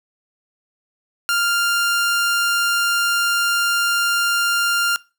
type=tone; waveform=sawtooth; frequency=1396.9 Hz; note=F6; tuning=in tune; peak=-13 dBFS; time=1.29-4.96 s; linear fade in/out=0 ms; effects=noise-tail reverb RT60 0.3 s tail -22 dB re dry